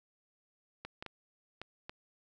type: clicks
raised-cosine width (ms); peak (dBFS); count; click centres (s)
0.3; -26; 5; 0.85 / 1.025 / 1.063 / 1.616 / 1.895
effects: none